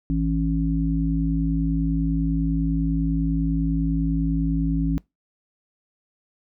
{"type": "harmonic tone", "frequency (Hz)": 55, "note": "A1", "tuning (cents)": 0, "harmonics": [1, 3, 5], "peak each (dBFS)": [-24, -24, -24], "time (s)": [0.1, 4.98], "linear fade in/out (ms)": 0, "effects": ["noise-tail reverb RT60 0.2 s tail -23 dB re dry"]}